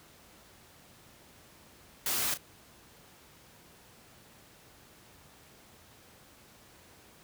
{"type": "noise with echo", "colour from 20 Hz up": "white", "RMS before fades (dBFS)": -31, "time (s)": [2.06, 2.34], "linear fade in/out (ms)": 2, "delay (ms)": 34, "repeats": 1, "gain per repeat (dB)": -11, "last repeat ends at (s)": 2.374, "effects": ["pink hiss -57 dBFS RMS until 7.23 s", "high-pass 60 Hz 12 dB/octave"]}